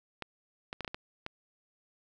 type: clicks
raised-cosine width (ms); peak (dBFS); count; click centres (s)
0.3; -21; 7; 0.223 / 0.729 / 0.807 / 0.847 / 0.878 / 0.945 / 1.264
effects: none